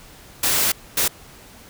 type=noise bursts at uneven times; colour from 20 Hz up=white; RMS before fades=-19 dBFS; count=2; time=0.43-0.72 / 0.97-1.08 s; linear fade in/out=5 ms; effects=pink hiss -45 dBFS RMS until 1.69 s